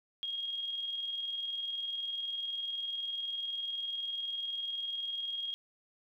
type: tone with tremolo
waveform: sine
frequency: 3264 Hz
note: G#7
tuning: 31 cents flat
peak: -33 dBFS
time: 0.23-5.54 s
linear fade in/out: 0 ms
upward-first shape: square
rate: 20 Hz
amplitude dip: 35%
effects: none